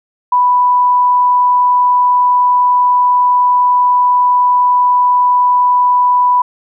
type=tone; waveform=sine; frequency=989 Hz; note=B5; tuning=2 cents sharp; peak=-7 dBFS; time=0.32-6.42 s; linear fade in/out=5 ms; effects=none